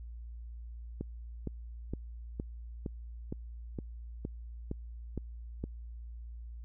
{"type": "click train", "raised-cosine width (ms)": 3, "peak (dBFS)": -23, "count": 11, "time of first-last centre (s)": [1.01, 5.64], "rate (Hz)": 2.16, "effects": ["added 58 Hz sine -42 dBFS peak until 6.64 s"]}